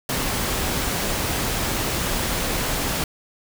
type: noise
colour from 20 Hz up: pink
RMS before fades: -24 dBFS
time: 0.09-3.04 s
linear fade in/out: 2 ms
effects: none